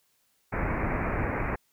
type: low-pass noise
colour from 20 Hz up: pink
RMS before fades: -29 dBFS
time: 0.52-1.56 s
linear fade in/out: 10 ms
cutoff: 2400 Hz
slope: 96 dB/octave
effects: white hiss -70 dBFS RMS until 1.72 s

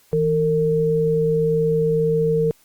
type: tone pair together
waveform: sine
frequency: 161 / 455.4 Hz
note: E3 / A#4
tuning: -41 / -40 cents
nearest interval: octave + tritone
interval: 1801 cents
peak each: -21 / -17 dBFS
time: 0.13-2.51 s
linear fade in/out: 0 ms
effects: white hiss -56 dBFS RMS until 2.64 s + Opus 48 kbps

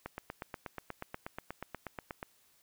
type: click train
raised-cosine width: 0.5 ms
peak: -24 dBFS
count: 19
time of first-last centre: 0.06-2.229 s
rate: 8.3 Hz
effects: white hiss -68 dBFS RMS until 2.62 s

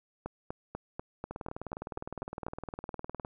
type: two click trains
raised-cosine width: 1 ms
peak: -22 / -24 dBFS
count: 10 / 39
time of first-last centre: 0.26-2.466 / 1.31-3.249 s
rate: 4.08 / 19.6 Hz
effects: none

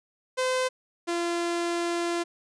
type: tone pair in turn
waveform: sawtooth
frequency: 513 / 343.1 Hz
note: C5 / F4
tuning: -34 / -31 cents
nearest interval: perfect fifth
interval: 697 cents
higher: first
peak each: -20 / -22 dBFS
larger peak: first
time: 0.37-0.69 / 1.07-2.24 s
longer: second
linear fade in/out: 20 ms
effects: resampled to 22050 Hz

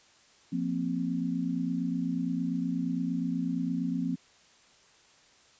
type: chord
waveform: sine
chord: F suspended fourth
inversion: none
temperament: equal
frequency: 174.61 / 233.1 / 261.6 Hz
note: F3 / Bb3 / C4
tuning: 0 / 0 / 0 cents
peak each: -32 / -34 / -31 dBFS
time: 0.52-4.16 s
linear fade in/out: 10 ms
effects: white hiss -60 dBFS RMS until 5.59 s + resampled to 16000 Hz

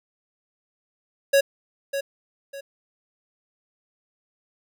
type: tone with echo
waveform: square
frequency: 554.4 Hz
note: C#5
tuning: in tune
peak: -15 dBFS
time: 1.33-1.41 s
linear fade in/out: 10 ms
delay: 600 ms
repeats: 2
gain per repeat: -10 dB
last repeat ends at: 2.61 s
effects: none

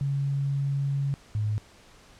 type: tone pair in turn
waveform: sine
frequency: 139.3 / 106.1 Hz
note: C#3 / G#2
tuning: +9 / +38 cents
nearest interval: perfect fourth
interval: 471 cents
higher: first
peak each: -24 dBFS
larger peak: neither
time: 0.01-1.14 / 1.35-1.58 s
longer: first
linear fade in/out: 0 ms
effects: pink hiss -54 dBFS RMS until 2.19 s + low-pass 8000 Hz 12 dB/octave

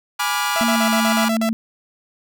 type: chord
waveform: sawtooth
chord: G# diminished seventh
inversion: none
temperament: equal with one note detuned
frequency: 830.6 / 987.8 / 1174.7 / 1419.7 Hz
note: G#5 / B5 / D6 / F6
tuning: 0 / 0 / 0 / +28 cents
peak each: -21 dBFS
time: 0.19-1.29 s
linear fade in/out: 10 ms
type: tone bursts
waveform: sawtooth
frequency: 667 Hz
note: E5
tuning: 20 cents sharp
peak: -17 dBFS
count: 8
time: 0.56-1.49 s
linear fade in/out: 0 ms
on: 76 ms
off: 46 ms
type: tone with pitch glide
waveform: sine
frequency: 231.9 to 223.6 Hz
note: A#3 to A3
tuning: -9 to +28 cents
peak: -18 dBFS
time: 0.61-1.53 s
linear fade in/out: 0 ms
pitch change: -63 cents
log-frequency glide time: 0.71-0.84 s
effects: none

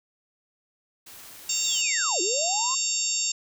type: noise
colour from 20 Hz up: white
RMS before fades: -45 dBFS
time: 1.06-1.82 s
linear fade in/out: 10 ms
type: harmonic tone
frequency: 920 Hz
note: A#5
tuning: 23 cents flat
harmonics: 3 / 4 / 5 / 6 / 7 / 8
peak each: -35 / -35 / -34 / -32 / -34 / -26 dBFS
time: 1.49-3.32 s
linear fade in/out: 5 ms
type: linear two-way sweep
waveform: sine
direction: down then up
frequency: 3864 to 329.6 to 1092 Hz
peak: -28 dBFS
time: 1.64-2.75 s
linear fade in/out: 10 ms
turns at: 2.21 s
effects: none

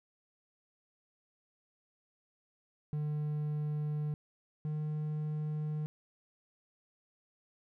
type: tone pair in turn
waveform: triangle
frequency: 150 / 152.27 Hz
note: D3 / D#3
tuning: +37 / -37 cents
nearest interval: unison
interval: 26 cents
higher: second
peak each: -30 / -31 dBFS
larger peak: first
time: 2.93-4.14 / 4.65-5.86 s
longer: neither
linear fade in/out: 0 ms
effects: none

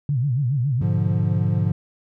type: tone with vibrato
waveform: sine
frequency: 131.6 Hz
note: C3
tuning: 10 cents sharp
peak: -18 dBFS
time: 0.09-0.82 s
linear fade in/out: 2 ms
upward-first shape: sine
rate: 7.2 Hz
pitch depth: 200 cents each way
type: chord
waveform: triangle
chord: G# diminished seventh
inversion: none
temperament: equal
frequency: 103.83 / 123.47 / 146.83 / 174.61 Hz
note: G#2 / B2 / D3 / F3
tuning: 0 / 0 / 0 / 0 cents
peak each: -19 / -24 / -22 / -22 dBFS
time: 0.81-1.72 s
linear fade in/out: 5 ms
effects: none

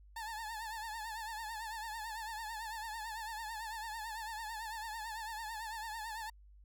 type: tone with vibrato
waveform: 30% pulse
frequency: 883 Hz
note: A5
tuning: 6 cents sharp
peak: -38 dBFS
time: 0.16-6.3 s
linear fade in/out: 5 ms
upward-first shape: triangle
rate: 9 Hz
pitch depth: 98 cents each way
effects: added 50 Hz sine -56 dBFS peak until 6.64 s

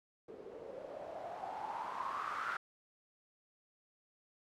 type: noise with low-pass filter sweep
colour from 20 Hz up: blue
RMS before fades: -43 dBFS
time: 0.28-2.57 s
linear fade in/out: 5 ms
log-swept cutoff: 410 to 1400 Hz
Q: 7.4
effects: none

